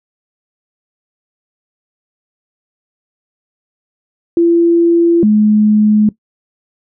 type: tone pair in turn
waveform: sine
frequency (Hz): 339.2 / 212.1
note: E4 / G#3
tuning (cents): +50 / +37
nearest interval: minor sixth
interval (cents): 813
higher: first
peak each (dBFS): -6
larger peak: neither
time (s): 4.37-5.23 / 5.23-6.09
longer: neither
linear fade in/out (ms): 2
effects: noise-tail reverb RT60 0.1 s tail -18 dB re dry

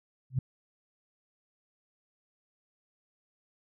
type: tone with exponential growth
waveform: sine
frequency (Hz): 130.1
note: C3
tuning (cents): -9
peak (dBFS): -21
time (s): 0.3-0.39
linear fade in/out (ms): 5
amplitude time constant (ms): 19
effects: none

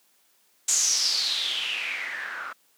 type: noise with low-pass filter sweep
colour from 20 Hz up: blue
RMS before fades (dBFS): -27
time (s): 0.68-2.53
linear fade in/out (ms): 5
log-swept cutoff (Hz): 7200 to 1300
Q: 6.8
effects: white hiss -64 dBFS RMS until 2.77 s + high-pass 200 Hz 12 dB/octave

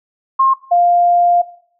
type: tone pair in turn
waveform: sine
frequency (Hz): 1068 / 700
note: C6 / F5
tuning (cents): +35 / +4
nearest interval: perfect fifth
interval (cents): 731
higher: first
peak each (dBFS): -8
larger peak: neither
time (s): 0.39-0.54 / 0.71-1.42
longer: second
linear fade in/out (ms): 10
effects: noise-tail reverb RT60 0.6 s tail -18 dB re dry

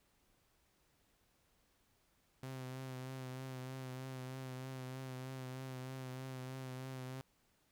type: tone with vibrato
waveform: sawtooth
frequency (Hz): 130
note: C3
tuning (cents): -11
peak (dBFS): -40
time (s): 2.43-7.21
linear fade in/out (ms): 0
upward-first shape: triangle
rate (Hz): 3.2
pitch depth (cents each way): 33
effects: pink hiss -75 dBFS RMS until 7.71 s

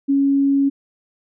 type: tone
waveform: sine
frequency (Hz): 277.2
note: C#4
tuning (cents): 0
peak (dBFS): -13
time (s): 0.08-0.7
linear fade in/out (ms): 20
effects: none

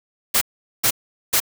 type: noise bursts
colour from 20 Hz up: white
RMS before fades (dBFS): -17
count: 3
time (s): 0.34-1.402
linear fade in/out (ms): 10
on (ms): 74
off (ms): 420
effects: none

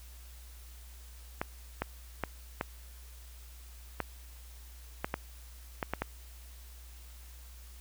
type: clicks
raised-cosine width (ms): 0.5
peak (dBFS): -16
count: 10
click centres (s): 1.415 / 1.82 / 2.237 / 2.611 / 4.003 / 5.045 / 5.141 / 5.828 / 5.936 / 6.02
effects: added 60 Hz sine -48 dBFS peak until 7.8 s + white hiss -57 dBFS RMS until 7.8 s

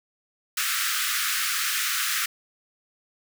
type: high-pass noise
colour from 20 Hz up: pink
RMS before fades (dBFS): -26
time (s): 0.57-2.26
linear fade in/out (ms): 5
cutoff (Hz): 1200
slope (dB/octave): 96
effects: none

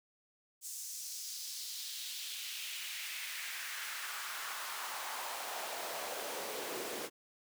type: noise with high-pass filter sweep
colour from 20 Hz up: pink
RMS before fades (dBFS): -42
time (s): 0.61-7.1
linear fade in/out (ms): 50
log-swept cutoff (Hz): 7200 to 350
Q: 1.9
effects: none

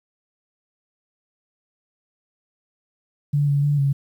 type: tone with pitch steps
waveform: sine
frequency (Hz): 144.8 / 142.2 / 145.5 / 139.2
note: D3 / C#3 / D3 / C#3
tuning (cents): -24 / +45 / -16 / +8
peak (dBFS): -16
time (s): 3.33-3.93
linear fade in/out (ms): 10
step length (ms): 150
effects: 9-bit

